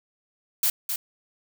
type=noise with echo; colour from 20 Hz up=blue; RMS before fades=-22 dBFS; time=0.63-0.7 s; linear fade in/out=2 ms; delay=260 ms; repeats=1; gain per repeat=-6 dB; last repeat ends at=0.96 s; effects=none